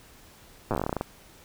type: slowing click train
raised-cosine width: 1 ms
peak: -13 dBFS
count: 15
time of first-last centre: 0.71-1.011 s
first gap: 8 ms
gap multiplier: 1.14
effects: pink hiss -53 dBFS RMS until 1.44 s